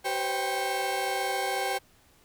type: tone cluster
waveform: 35% pulse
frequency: 383 / 502 / 536 / 788 / 2196 Hz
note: G4 / B4 / C5 / G5 / C#7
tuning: -40 / +28 / +42 / +9 / -17 cents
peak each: -34 / -35 / -35 / -28 / -35 dBFS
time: 0.04-1.79 s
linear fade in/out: 20 ms
effects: pink hiss -61 dBFS RMS until 2.24 s